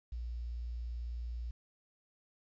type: tone with quantisation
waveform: sine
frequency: 59.1 Hz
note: A#1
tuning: 24 cents sharp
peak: -37 dBFS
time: 0.12-1.51 s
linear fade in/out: 5 ms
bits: 11
effects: resampled to 16000 Hz